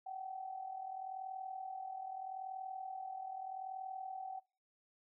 sine tone with amplitude modulation, 761 Hz, F#5, 48 cents sharp, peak -39 dBFS, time 0.06-4.4 s, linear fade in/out 10 ms, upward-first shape sine, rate 40.8 Hz, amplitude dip 65%, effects noise-tail reverb RT60 0.4 s tail -26 dB re dry

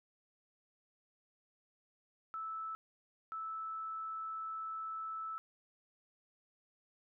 sine tone bursts at uneven times, 1312 Hz, E6, 9 cents flat, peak -39 dBFS, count 2, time 2.34-2.75 / 3.32-5.38 s, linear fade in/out 0 ms, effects none

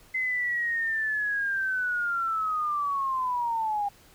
sine linear sweep, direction down, 2059 to 800 Hz, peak -25 dBFS, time 0.14-3.89 s, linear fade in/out 10 ms, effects pink hiss -56 dBFS RMS until 4.14 s

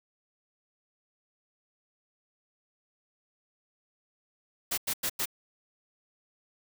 white noise bursts, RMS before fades -30 dBFS, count 4, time 4.71-5.257 s, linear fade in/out 10 ms, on 67 ms, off 93 ms, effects none

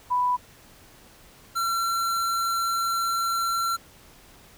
sine / square tone pair in turn, 990 / 1358.8 Hz, B5 / F6, +4 / -48 cents, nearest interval perfect fourth, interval 548 cents, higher second, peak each -20 / -24 dBFS, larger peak first, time 0.1-0.37 / 1.55-3.77 s, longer second, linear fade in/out 20 ms, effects pink hiss -52 dBFS RMS until 4.57 s

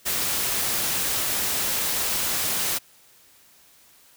white noise, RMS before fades -25 dBFS, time 0.05-2.79 s, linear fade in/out 20 ms, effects white hiss -55 dBFS RMS until 4.16 s

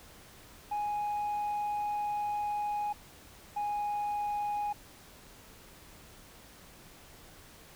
sine tone pair in turn, 830.6 / 827.7 Hz, G#5 / G#5, 0 / -6 cents, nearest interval unison, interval 6 cents, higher first, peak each -28 dBFS, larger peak neither, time 0.71-2.93 / 3.56-4.73 s, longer first, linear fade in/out 10 ms, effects tanh soft clip ceiling -29 dBFS + pink hiss -54 dBFS RMS until 7.75 s

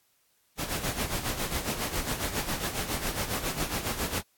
pink noise with tremolo, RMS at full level -29 dBFS, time 0.57-4.23 s, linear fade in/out 50 ms, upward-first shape sine, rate 7.3 Hz, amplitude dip 65%, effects white hiss -69 dBFS RMS until 4.37 s + AAC 64 kbps

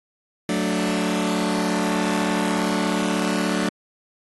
sawtooth chord, D major, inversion first, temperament just, 183.54 / 220.2 / 293.7 Hz, F#3 / A3 / D4, -14 / +2 / 0 cents, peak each -21 dBFS, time 0.49-3.69 s, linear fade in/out 2 ms, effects AAC 32 kbps

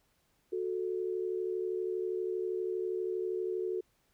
sine tone pair together, 367.8 / 440.3 Hz, F#4 / A4, -10 / +1 cents, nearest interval minor third, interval 311 cents, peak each -33 / -36 dBFS, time 0.52-3.81 s, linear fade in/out 10 ms, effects pink hiss -73 dBFS RMS until 4.13 s

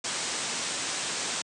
white low-pass noise, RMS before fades -32 dBFS, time 0.04-1.42 s, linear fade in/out 5 ms, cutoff 8800 Hz, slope 96 dB/octave, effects high-pass 150 Hz 12 dB/octave

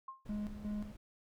sine tone with exponential decay, 1063 Hz, C6, 27 cents sharp, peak -40 dBFS, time 0.08-0.26 s, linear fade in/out 5 ms, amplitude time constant 38 ms
brown noise, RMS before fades -49 dBFS, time 0.25-0.97 s, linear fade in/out 10 ms
triangle tone with tremolo, 208.7 Hz, G#3, 9 cents sharp, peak -34 dBFS, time 0.29-0.92 s, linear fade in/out 5 ms, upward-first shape square, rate 2.8 Hz, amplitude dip 70%
effects none

